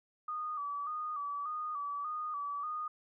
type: tone with vibrato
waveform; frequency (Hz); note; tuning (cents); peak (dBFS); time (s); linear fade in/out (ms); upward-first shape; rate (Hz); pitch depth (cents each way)
sine; 1189; D6; +21; -35; 0.28-2.88; 5; square; 1.7; 60
effects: none